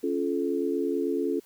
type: chord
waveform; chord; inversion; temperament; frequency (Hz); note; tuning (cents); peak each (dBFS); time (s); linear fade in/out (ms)
sine; Db augmented; none; just; 277.2 / 346.5 / 433.1; Db4 / F4 / A4; 0 / -14 / -27; -29; 0.03-1.4; 10
effects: white hiss -59 dBFS RMS until 1.45 s